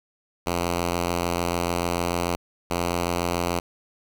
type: tone pair in turn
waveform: 5% pulse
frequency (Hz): 86.8 / 86.8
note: F2 / F2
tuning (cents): -10 / -10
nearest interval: unison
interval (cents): 0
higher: neither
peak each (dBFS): -12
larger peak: neither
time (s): 0.46-2.36 / 2.7-3.6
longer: first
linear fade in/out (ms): 10
effects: none